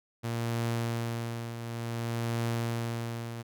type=tone with tremolo; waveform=sawtooth; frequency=116.54 Hz; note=A#2; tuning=in tune; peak=-24 dBFS; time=0.23-3.43 s; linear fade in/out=20 ms; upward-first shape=triangle; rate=0.56 Hz; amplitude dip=65%; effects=none